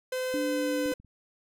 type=tone with pitch glide; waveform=45% pulse; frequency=512 to 507 Hz; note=C5 to B4; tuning=-38 to +45 cents; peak=-29 dBFS; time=0.12-0.94 s; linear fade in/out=5 ms; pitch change=-17 cents; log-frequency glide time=0.34-0.8 s
type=tone; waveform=sine; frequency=293.7 Hz; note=D4; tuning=in tune; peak=-29 dBFS; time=0.34-0.92 s; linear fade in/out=0 ms
type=clicks; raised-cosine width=5 ms; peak=-37 / -41 / -40 / -47 dBFS; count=4; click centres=0.859 / 0.926 / 1 / 1.047 s
effects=none